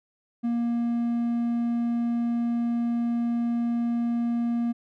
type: tone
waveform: triangle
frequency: 235.7 Hz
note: A#3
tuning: 19 cents sharp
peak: -21 dBFS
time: 0.43-4.73 s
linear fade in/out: 20 ms
effects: none